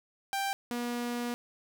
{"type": "tone pair in turn", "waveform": "sawtooth", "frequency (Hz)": [787, 240.7], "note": ["G5", "B3"], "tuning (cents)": [7, -44], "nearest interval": "octave + major sixth", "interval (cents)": 2051, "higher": "first", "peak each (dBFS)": [-26, -28], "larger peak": "first", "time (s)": [[0.33, 0.53], [0.71, 1.34]], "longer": "second", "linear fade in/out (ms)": 0, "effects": []}